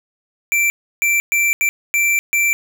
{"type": "tone bursts at uneven times", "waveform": "square", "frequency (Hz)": 2345, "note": "D7", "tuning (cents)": -3, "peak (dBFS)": -14, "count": 6, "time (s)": [[0.52, 0.7], [1.02, 1.2], [1.32, 1.53], [1.61, 1.69], [1.94, 2.19], [2.33, 2.53]], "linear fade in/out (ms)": 0, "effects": []}